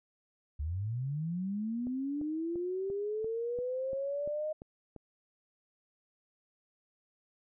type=linear sweep; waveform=sine; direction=up; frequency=68.6 to 622.3 Hz; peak=-32 dBFS; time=0.59-4.53 s; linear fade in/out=10 ms
type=click train; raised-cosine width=2 ms; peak=-33 dBFS; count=10; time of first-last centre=1.87-4.963 s; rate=2.91 Hz
effects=none